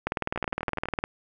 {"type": "two click trains", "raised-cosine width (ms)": 0.5, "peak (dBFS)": [-11, -20], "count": [20, 7], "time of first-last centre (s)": [[0.07, 1.039], [0.36, 0.856]], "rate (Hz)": [19.6, 12.1], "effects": []}